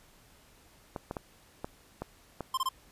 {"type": "clicks", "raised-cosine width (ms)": 1, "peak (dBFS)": -21, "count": 6, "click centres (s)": [0.962, 1.111, 1.168, 1.645, 2.02, 2.407]}
{"type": "tone bursts", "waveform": "square", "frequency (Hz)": 1050, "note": "C6", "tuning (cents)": 6, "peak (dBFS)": -28, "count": 3, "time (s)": [2.54, 2.69], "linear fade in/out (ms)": 5, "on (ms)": 34, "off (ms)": 24}
{"effects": ["pink hiss -60 dBFS RMS until 2.91 s", "resampled to 32000 Hz"]}